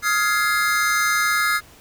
square chord, F minor seventh, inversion third, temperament just, 1257.2 / 1396.9 / 1676.3 / 2095 Hz, Eb6 / F6 / Ab6 / C7, +18 / 0 / +16 / +2 cents, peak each -24 dBFS, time 0.02-1.61 s, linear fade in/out 50 ms, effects pink hiss -48 dBFS RMS until 1.8 s

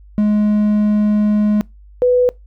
triangle / sine tone pair in turn, 210 / 496 Hz, G#3 / B4, +19 / +7 cents, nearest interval octave + minor third, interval 1488 cents, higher second, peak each -9 dBFS, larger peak neither, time 0.18-1.61 / 2.02-2.29 s, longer first, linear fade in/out 0 ms, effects noise-tail reverb RT60 0.2 s tail -24 dB re dry + added 50 Hz sine -39 dBFS peak until 2.46 s

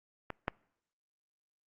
clicks, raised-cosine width 0.5 ms, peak -22 / -15 dBFS, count 2, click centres 0.303 / 0.481 s, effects noise-tail reverb RT60 0.7 s tail -25 dB re dry + Opus 48 kbps

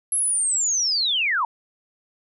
sine linear sweep, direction down, 11130 to 868 Hz, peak -19 dBFS, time 0.12-1.45 s, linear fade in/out 2 ms, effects none

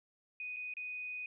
sine tone with dropouts, 2489 Hz, D#7, in tune, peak -39 dBFS, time 0.4-1.26 s, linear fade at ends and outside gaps 2 ms, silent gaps 0.563-0.567 / 0.738-0.768 s, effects none

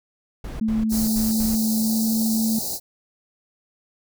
brown noise bursts, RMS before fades -31 dBFS, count 5, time 0.44-1.556 s, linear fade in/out 5 ms, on 160 ms, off 79 ms
sine tone with pitch glide, 220 to 221.8 Hz, A3 to A3, 0 to +14 cents, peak -19 dBFS, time 0.61-2.59 s, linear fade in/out 5 ms, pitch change +14 cents, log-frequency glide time 1.83-1.97 s
white band-stop noise, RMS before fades -28 dBFS, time 0.89-2.8 s, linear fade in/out 50 ms, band 860 to 4000 Hz, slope 96 dB/octave
effects none

